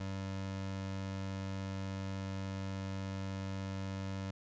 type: tone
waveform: 25% pulse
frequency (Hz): 96.5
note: G2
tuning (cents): -27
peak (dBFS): -34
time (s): 0-4.31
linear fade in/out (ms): 5
effects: resampled to 16000 Hz